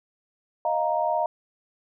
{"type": "chord", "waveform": "sine", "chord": "Eb suspended second", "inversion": "none", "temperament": "just", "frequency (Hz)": [622.3, 700, 933.4], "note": ["Eb5", "F5", "Bb5"], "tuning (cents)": [0, 4, 2], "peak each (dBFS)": -26, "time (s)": [0.65, 1.26], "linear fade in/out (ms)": 2, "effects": []}